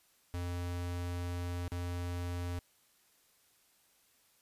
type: tone with dropouts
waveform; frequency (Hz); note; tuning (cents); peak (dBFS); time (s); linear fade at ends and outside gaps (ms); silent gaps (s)
square; 88; F2; +14; -36; 0.34-2.59; 0; 1.68-1.719
effects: white hiss -69 dBFS RMS until 4.41 s + resampled to 32000 Hz